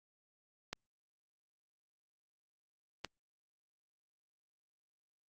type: clicks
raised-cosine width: 0.2 ms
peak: -21 dBFS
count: 2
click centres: 0.73 / 3.047 s
effects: Opus 48 kbps